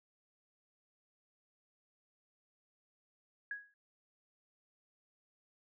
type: tone with exponential decay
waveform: sine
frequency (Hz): 1661.2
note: G#6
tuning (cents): 0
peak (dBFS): -35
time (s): 3.51-3.74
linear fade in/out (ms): 2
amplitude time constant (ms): 49
effects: none